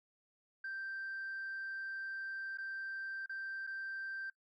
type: tone with dropouts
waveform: sine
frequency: 1568 Hz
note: G6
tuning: in tune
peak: -38 dBFS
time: 0.64-4.3 s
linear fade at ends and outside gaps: 5 ms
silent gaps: 2.574-2.583 / 3.261-3.294 / 3.668-3.672 s
effects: noise-tail reverb RT60 0.1 s tail -21 dB re dry + tanh soft clip ceiling -37 dBFS